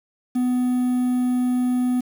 triangle tone with quantisation, 249.6 Hz, B3, 19 cents sharp, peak -16 dBFS, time 0.35-2.01 s, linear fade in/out 10 ms, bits 7, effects none

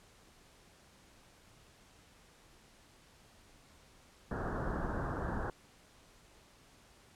pink low-pass noise, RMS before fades -37 dBFS, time 4.31-5.5 s, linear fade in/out 2 ms, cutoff 1700 Hz, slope 96 dB/octave, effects pink hiss -62 dBFS RMS until 7.15 s + low-pass 10000 Hz 12 dB/octave

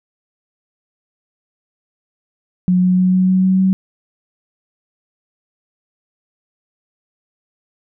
sine tone with pitch steps, 181.5 / 182.76 / 184.03 / 185.31 / 186.6 / 187.9 / 189.21 Hz, F#3 / F#3 / F#3 / F#3 / F#3 / F#3 / F#3, -33 / -21 / -9 / +3 / +15 / +27 / +39 cents, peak -10 dBFS, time 2.68-3.73 s, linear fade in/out 0 ms, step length 150 ms, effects none

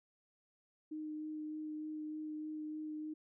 sine tone with vibrato, 307.4 Hz, D#4, 21 cents flat, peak -40 dBFS, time 0.91-3.14 s, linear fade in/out 10 ms, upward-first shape sine, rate 3.3 Hz, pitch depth 10 cents each way, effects none

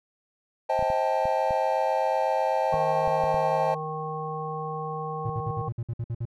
triangle chord, A half-diminished seventh, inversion first, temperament just, 528 / 633.6 / 792 / 880 Hz, C5 / Eb5 / G5 / A5, +16 / +31 / +18 / 0 cents, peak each -26 dBFS, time 0.69-3.75 s, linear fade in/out 10 ms
clicks, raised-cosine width 5 ms, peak -25 dBFS, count 9, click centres 0.792 / 0.826 / 0.902 / 1.255 / 1.508 / 2.741 / 3.077 / 3.239 / 3.344 s
harmonic tone, 155.9 Hz, D#3, 4 cents sharp, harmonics 1 / 3 / 5 / 7, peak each -35 / -35 / -35 / -35 dBFS, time 2.72-5.69 s, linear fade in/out 10 ms
triangle tone bursts, 116.54 Hz, A#2, in tune, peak -25 dBFS, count 10, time 5.25-6.254 s, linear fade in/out 5 ms, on 50 ms, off 56 ms
effects none

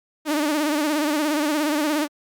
sawtooth tone with vibrato, 300 Hz, D4, 37 cents sharp, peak -16 dBFS, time 0.25-2.08 s, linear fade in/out 50 ms, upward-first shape sine, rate 17 Hz, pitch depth 82 cents each way, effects Opus 48 kbps

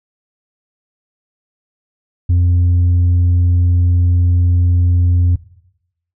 sine tone, 88 Hz, F2, 14 cents sharp, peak -6 dBFS, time 2.29-5.36 s, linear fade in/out 10 ms, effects noise-tail reverb RT60 0.8 s tail -19 dB re dry + tanh soft clip ceiling -8 dBFS

